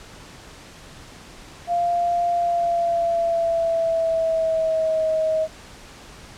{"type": "tone with pitch glide", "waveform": "sine", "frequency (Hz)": [695, 633.6], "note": ["F5", "D#5"], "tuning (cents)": [-9, 31], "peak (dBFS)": -18, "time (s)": [1.67, 5.48], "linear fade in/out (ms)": 50, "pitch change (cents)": -160, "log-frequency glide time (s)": [2.33, 5.09], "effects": ["pink hiss -43 dBFS RMS until 6.37 s", "low-pass 8000 Hz 12 dB/octave"]}